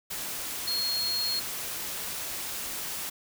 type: tone in noise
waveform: sine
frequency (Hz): 4282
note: C8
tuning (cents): +39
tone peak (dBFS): -27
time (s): 0.67-1.4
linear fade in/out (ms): 10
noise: white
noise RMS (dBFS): -35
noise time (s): 0.1-3.1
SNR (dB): +5
effects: none

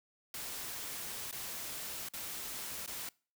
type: noise with dropouts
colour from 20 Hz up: white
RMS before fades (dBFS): -42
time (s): 0.34-3.09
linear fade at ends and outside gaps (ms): 2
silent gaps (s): 1.312-1.326 / 2.087-2.136 / 2.862-2.876
effects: noise-tail reverb RT60 0.4 s tail -25 dB re dry

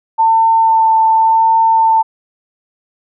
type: tone with vibrato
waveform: sine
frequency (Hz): 895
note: A5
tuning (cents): +29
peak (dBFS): -7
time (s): 0.18-2.03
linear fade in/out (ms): 20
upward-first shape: sine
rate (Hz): 0.89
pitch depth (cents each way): 11
effects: none

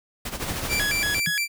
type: noise with tremolo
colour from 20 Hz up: pink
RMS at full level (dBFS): -29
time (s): 0.25-0.85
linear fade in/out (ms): 5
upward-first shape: sine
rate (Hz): 13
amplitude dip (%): 75
type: noise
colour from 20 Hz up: pink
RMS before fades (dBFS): -32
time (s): 0.42-1.2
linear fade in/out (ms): 5
type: tone with vibrato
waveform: sawtooth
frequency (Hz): 1984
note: B6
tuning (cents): +7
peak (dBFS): -19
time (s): 0.68-1.48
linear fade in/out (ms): 50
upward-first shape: square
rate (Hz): 4.3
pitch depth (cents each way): 290
type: tone with exponential decay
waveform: sine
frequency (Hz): 164.81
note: E3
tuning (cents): 0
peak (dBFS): -23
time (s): 1.27-1.34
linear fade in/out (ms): 5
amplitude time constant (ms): 15
effects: none

